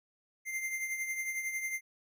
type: tone with tremolo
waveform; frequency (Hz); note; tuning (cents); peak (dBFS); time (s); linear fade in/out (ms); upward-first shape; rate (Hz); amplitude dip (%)
square; 2093; C7; 0; -32; 0.45-1.81; 50; triangle; 11; 60
effects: none